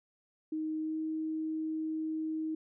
sine tone with pitch glide, 312.8 to 315.5 Hz, D#4 to D#4, +9 to +24 cents, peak -32 dBFS, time 0.52-2.55 s, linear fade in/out 5 ms, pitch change +15 cents, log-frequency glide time 0.8-0.97 s, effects none

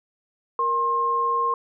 sine tone pair together, 468.8 / 1065.9 Hz, A#4 / C6, +10 / +32 cents, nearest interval octave + major second, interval 1422 cents, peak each -29 / -20 dBFS, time 0.59-1.54 s, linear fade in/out 2 ms, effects none

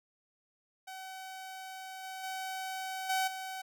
sawtooth tone with level steps, 758 Hz, F#5, 42 cents sharp, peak -39 / -37 / -33 / -25 / -35 dBFS, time 0.87-3.62 s, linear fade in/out 10 ms, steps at 2.03 / 2.23 / 3.09 / 3.27 s, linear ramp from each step 10 ms, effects none

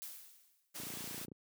blue noise with exponential decay, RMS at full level -44 dBFS, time 0.02-0.76 s, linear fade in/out 0 ms, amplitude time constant 160 ms
white noise, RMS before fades -45 dBFS, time 0.74-1.26 s, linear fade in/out 20 ms
click train, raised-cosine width 3 ms, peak -34 dBFS, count 16, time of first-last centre 0.8-1.317 s, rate 29 Hz
effects high-pass 150 Hz 12 dB/octave

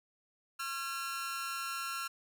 sawtooth tone with amplitude modulation, 1365 Hz, F6, 40 cents flat, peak -29 dBFS, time 0.59-2.08 s, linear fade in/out 10 ms, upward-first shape sine, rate 289 Hz, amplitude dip 80%, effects none

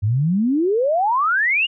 sine exponential sweep, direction up, 97 to 2936 Hz, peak -15 dBFS, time 0.02-1.67 s, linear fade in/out 20 ms, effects none

